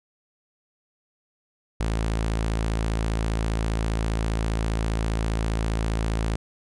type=tone; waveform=sawtooth; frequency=55 Hz; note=A1; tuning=in tune; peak=-19 dBFS; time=1.8-6.36 s; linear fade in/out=5 ms; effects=resampled to 24000 Hz